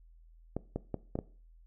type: clicks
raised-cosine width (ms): 2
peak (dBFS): -20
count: 5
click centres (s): 0.566 / 0.76 / 0.943 / 1.155 / 1.189
effects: noise-tail reverb RT60 0.4 s tail -19 dB re dry + added 41 Hz sine -55 dBFS peak until 1.66 s